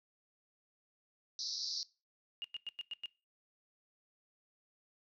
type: band-pass noise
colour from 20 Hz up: pink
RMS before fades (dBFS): -40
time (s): 1.39-1.83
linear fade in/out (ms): 0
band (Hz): 4100 to 5700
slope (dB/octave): 96
type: tone bursts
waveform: sine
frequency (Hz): 2846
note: F7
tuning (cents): +32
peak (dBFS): -38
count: 6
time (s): 2.42-3.058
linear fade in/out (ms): 0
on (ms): 23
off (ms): 100
effects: noise-tail reverb RT60 0.3 s tail -21 dB re dry